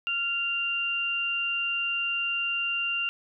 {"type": "tone pair together", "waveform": "sine", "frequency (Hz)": [1390, 2780], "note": ["F6", "F7"], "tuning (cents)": [-9, -9], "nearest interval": "octave", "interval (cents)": 1200, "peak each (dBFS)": [-35, -26], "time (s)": [0.07, 3.09], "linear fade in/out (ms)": 0, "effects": []}